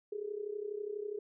sine tone with amplitude modulation, 415.3 Hz, G#4, in tune, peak -33 dBFS, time 0.12-1.19 s, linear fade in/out 5 ms, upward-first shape sine, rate 32.2 Hz, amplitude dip 80%, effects none

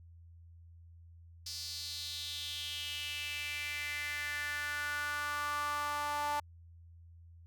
sawtooth tone with high-pass filter sweep, 293.2 Hz, D4, 3 cents flat, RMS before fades -38 dBFS, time 1.46-6.4 s, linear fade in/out 5 ms, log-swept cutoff 4900 to 890 Hz, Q 4.5, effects added 84 Hz sine -53 dBFS peak until 7.46 s

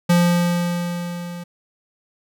square tone with level ramp, 174.2 Hz, F3, 4 cents flat, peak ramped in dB -12 to -31 dBFS, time 0.09-1.44 s, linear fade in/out 10 ms, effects none

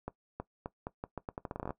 accelerating click train, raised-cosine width 1 ms, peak -23 dBFS, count 17, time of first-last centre 0.08-1.706 s, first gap 320 ms, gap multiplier 0.81, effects noise-tail reverb RT60 0.1 s tail -18 dB re dry

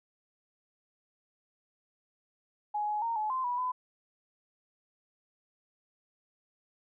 sine tone with pitch steps, 837 / 842 / 923 / 855 / 1037 / 977 / 1007 Hz, G#5 / G#5 / A#5 / A5 / C6 / B5 / B5, +13 / +24 / -17 / -50 / -16 / -19 / +33 cents, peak -29 dBFS, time 2.74-3.72 s, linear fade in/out 10 ms, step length 140 ms, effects none

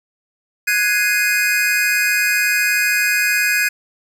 square chord, Ab dominant seventh, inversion third, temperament equal, 1480 / 1661.2 / 2093 / 2489 Hz, Gb6 / Ab6 / C7 / Eb7, 0 / 0 / 0 / 0 cents, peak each -24 / -19 / -25 / -19 dBFS, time 0.67-3.69 s, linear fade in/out 10 ms, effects none

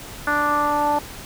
10% pulse tone with low-pass filter sweep, 293.7 Hz, D4, in tune, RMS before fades -20 dBFS, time 0.27-0.99 s, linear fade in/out 5 ms, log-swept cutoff 1500 to 830 Hz, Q 4.1, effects pink hiss -37 dBFS RMS until 1.25 s

